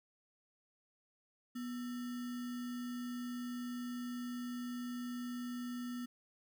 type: tone with sample-and-hold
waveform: sine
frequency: 244.5 Hz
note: B3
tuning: 17 cents flat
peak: -39 dBFS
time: 1.55-6.06 s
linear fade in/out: 10 ms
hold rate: 1575 Hz
effects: none